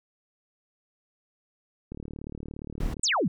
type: click train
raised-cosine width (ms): 3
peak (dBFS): -25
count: 41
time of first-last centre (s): 1.92-2.995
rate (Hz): 37.2
type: noise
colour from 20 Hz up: brown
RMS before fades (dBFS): -29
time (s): 2.8-2.94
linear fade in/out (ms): 5
type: exponential sweep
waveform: sine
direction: down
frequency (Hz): 8870 to 141.9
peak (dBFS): -22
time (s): 3.03-3.28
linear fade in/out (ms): 5
effects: none